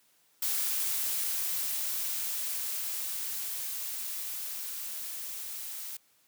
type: noise with level ramp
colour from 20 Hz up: blue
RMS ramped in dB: -30 to -40 dBFS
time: 0.42-5.97 s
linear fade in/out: 5 ms
effects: white hiss -67 dBFS RMS until 6.27 s + high-pass 100 Hz 12 dB/octave